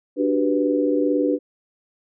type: chord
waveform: sine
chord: G major seventh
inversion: second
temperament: equal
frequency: 293.7 / 370 / 392 / 493.9 Hz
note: D4 / F#4 / G4 / B4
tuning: 0 / 0 / 0 / 0 cents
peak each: -20 / -26 / -26 / -22 dBFS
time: 0.16-1.39 s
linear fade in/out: 50 ms
effects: none